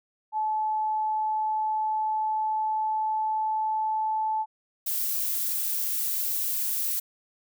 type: tone with pitch glide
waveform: sine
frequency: 864 to 871 Hz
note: A5 to A5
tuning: -32 to -18 cents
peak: -24 dBFS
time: 0.32-4.46 s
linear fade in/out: 50 ms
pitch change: +14 cents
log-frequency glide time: 0.86-4.3 s
type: noise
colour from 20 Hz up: violet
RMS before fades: -28 dBFS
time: 4.86-7 s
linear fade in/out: 10 ms
effects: none